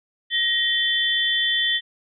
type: tone cluster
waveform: sine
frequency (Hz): 1887 / 3094 / 3475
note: A#6 / G7 / A7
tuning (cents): +21 / -23 / -22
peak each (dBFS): -23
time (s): 0.3-1.81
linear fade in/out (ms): 50
effects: none